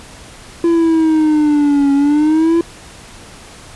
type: exponential two-way sweep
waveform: triangle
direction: down then up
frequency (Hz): 340 to 277.6 to 340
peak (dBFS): -7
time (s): 0.64-2.61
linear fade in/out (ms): 2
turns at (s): 1.93
effects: pink hiss -37 dBFS RMS until 3.75 s + resampled to 24000 Hz